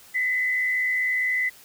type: tone with frequency modulation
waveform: sine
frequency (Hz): 2011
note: B6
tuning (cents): +31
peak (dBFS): -21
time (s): 0.14-1.5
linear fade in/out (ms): 20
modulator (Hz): 74.9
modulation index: 0.61
effects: white hiss -50 dBFS RMS until 1.64 s